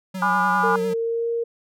square tone with vibrato, 185 Hz, F#3, in tune, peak -28 dBFS, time 0.14-0.94 s, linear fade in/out 10 ms, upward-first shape sine, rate 10 Hz, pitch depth 44 cents each way
sine chord, G# diminished seventh, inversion none, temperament just, 830.6 / 996.7 / 1196.1 / 1435.3 Hz, G#5 / B5 / D6 / F6, 0 / +16 / +31 / +47 cents, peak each -23 dBFS, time 0.22-0.76 s, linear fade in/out 2 ms
sine tone with pitch glide, 457.3 to 465.6 Hz, A#4 to A#4, -33 to -2 cents, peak -21 dBFS, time 0.63-1.44 s, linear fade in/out 10 ms, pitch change +31 cents, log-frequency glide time 0.96-1.29 s
effects none

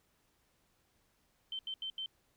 sine tone bursts at uneven times, 3100 Hz, G7, 20 cents flat, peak -37 dBFS, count 4, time 1.52-1.59 / 1.67-1.74 / 1.82-1.9 / 1.98-2.06 s, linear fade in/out 2 ms, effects pink hiss -74 dBFS RMS until 2.36 s

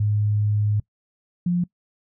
sine tone pair in turn, 104.7 / 176.08 Hz, G#2 / F3, +15 / +14 cents, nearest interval major sixth, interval 899 cents, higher second, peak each -18 dBFS, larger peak neither, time 0-0.8 / 1.46-1.64 s, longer first, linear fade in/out 5 ms, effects noise-tail reverb RT60 0.1 s tail -22 dB re dry

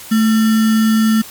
sine tone with sample-and-hold, 220 Hz, A3, in tune, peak -9 dBFS, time 0.11-1.22 s, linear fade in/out 10 ms, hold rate 1575 Hz, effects white hiss -34 dBFS RMS until 1.3 s + MP3 96 kbps

